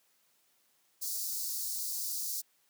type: high-pass noise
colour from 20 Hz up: white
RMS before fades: -36 dBFS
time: 1.01-2.42 s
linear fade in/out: 20 ms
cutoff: 4400 Hz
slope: 48 dB/octave
effects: white hiss -71 dBFS RMS until 2.69 s + high-pass 150 Hz 12 dB/octave